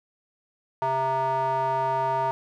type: tone with band-pass filter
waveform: square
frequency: 132.5 Hz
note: C3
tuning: 22 cents sharp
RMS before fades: -25 dBFS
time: 0.82-2.31 s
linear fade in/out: 0 ms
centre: 850 Hz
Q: 8.8
effects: none